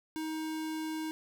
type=tone; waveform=square; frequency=315 Hz; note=D#4; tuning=21 cents sharp; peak=-35 dBFS; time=0.16-1.11 s; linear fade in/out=0 ms; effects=none